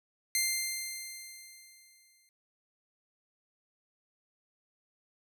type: tone with exponential decay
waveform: 10% pulse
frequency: 2093 Hz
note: C7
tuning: in tune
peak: -17 dBFS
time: 0.35-2.29 s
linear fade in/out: 1 ms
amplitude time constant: 420 ms
effects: none